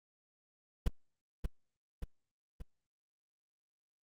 brown noise with echo, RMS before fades -26 dBFS, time 0.86-0.88 s, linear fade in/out 5 ms, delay 580 ms, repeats 3, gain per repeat -5 dB, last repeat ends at 2.62 s, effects Opus 48 kbps

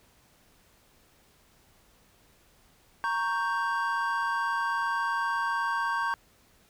triangle chord, G diminished, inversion first, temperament equal, 932.3 / 1108.7 / 1568 Hz, Bb5 / Db6 / G6, 0 / 0 / 0 cents, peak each -29 dBFS, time 3.04-6.14 s, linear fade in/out 0 ms, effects pink hiss -62 dBFS RMS until 6.69 s

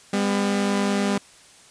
sawtooth tone pair together, 200.7 / 250.3 Hz, G3 / B3, +41 / +23 cents, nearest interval major third, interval 382 cents, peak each -17 / -23 dBFS, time 0.13-1.18 s, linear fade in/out 5 ms, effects white hiss -50 dBFS RMS until 1.7 s + resampled to 22050 Hz

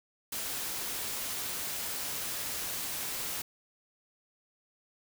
white noise, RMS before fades -36 dBFS, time 0.32-3.42 s, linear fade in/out 5 ms, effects none

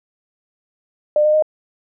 sine tone with pitch steps, 600 / 608.7 / 617.6 Hz, D5 / D#5 / D#5, +37 / -38 / -13 cents, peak -11 dBFS, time 1.16-1.424 s, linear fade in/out 2 ms, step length 88 ms, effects none

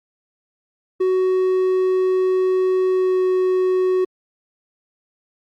triangle tone with pitch glide, 372.5 to 370.4 Hz, F#4 to F#4, +12 to +2 cents, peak -13 dBFS, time 1-4.05 s, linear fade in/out 10 ms, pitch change -10 cents, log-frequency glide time 2.9-3.23 s, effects Opus 48 kbps

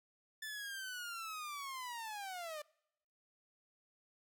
sawtooth linear sweep, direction down, 1763 to 586 Hz, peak -39 dBFS, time 0.42-2.62 s, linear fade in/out 5 ms, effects noise-tail reverb RT60 0.8 s tail -25 dB re dry

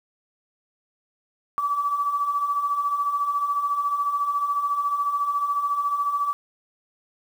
sine beating tone pair, 1139 / 1153 Hz, C#6 / D6, +47 / -32 cents, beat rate 14 Hz, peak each -30 / -22 dBFS, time 1.58-6.33 s, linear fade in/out 0 ms, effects 8-bit

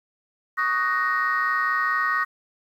sine chord, D# minor seventh, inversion third, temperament just, 1120.1 / 1244.5 / 1493.4 / 1866.8 Hz, C#6 / D#6 / F#6 / A#6, +18 / 0 / +16 / +2 cents, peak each -26 / -25 / -28 / -23 dBFS, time 0.57-2.25 s, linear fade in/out 20 ms, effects tanh soft clip ceiling -13 dBFS + 9-bit

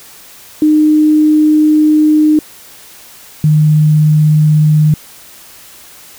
sine tone pair in turn, 305.8 / 152.72 Hz, D#4 / D#3, -30 / -32 cents, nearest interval octave, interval 1202 cents, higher first, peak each -5 dBFS, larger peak neither, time 0.62-2.39 / 3.44-4.94 s, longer first, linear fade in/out 2 ms, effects white hiss -37 dBFS RMS until 6.18 s

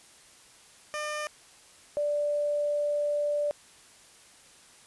15% pulse / sine tone pair in turn, 602 / 586.6 Hz, D5 / D5, +43 / -2 cents, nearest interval unison, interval 45 cents, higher first, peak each -25 dBFS, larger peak neither, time 0.94-1.27 / 1.97-3.51 s, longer second, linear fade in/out 0 ms, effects white hiss -55 dBFS RMS until 4.86 s + resampled to 24000 Hz

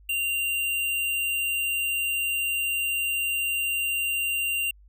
square tone, 2776 Hz, F7, 11 cents flat, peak -25 dBFS, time 0.09-4.71 s, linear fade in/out 5 ms, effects added 50 Hz sine -50 dBFS peak until 4.88 s

